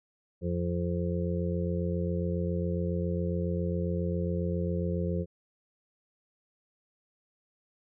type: harmonic tone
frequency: 87.31 Hz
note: F2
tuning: in tune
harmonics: 1 / 2 / 4 / 5 / 6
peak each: -32 / -31 / -38 / -37 / -37 dBFS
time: 0.41-5.26 s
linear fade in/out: 50 ms
effects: none